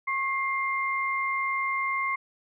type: tone pair together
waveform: sine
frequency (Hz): 1089.5 / 2100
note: C#6 / C7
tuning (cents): -30 / +6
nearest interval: major seventh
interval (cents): 1136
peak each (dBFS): -28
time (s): 0.07-2.16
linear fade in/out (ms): 10
effects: none